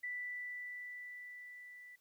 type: tone with level ramp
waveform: sine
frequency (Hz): 1975.5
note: B6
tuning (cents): 0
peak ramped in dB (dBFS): -38 to -52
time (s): 0.03-1.96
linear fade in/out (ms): 10
effects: white hiss -75 dBFS RMS until 2 s